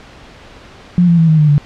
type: tone with pitch steps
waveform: sine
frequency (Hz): 176.7 / 169.99 / 163.54 / 157.33 / 151.36 / 145.61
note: F3 / F3 / E3 / D#3 / D#3 / D3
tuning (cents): +21 / -46 / -13 / +20 / -47 / -14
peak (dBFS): -6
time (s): 0.98-1.58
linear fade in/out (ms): 0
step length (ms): 100
effects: pink hiss -38 dBFS RMS until 1.65 s + low-pass 4000 Hz 12 dB/octave